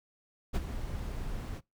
brown noise with ADSR envelope, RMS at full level -27 dBFS, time 0.53-1.61 s, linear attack 26 ms, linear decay 34 ms, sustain -10 dB, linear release 40 ms, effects noise-tail reverb RT60 0.2 s tail -23 dB re dry

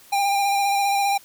square tone with vibrato, 799 Hz, G5, 33 cents sharp, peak -19 dBFS, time 0.12-1.18 s, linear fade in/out 10 ms, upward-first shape square, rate 15 Hz, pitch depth 16 cents each way, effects white hiss -50 dBFS RMS until 1.24 s

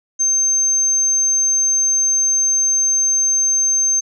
sine tone, 6300 Hz, G8, 8 cents sharp, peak -13 dBFS, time 0.19-4.01 s, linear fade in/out 20 ms, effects none

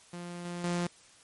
sawtooth tone with level steps, 174.61 Hz, F3, in tune, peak -35 / -32 / -25 dBFS, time 0.13-0.87 s, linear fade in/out 5 ms, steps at 0.45 / 0.64 s, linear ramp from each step 2 ms, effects white hiss -58 dBFS RMS until 1.23 s + MP3 48 kbps

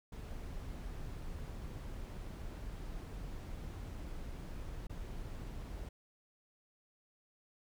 brown noise with dropouts, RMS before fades -44 dBFS, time 0.12-5.89 s, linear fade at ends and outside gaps 5 ms, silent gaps 4.87-4.895 s, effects none

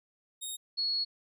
10% pulse / sine tone pair in turn, 3729 / 4347 Hz, A#7 / C#8, 0 / -35 cents, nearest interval minor third, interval 265 cents, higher second, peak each -28 dBFS, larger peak neither, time 0.41-0.57 / 0.77-1.05 s, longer second, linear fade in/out 20 ms, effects resampled to 32000 Hz

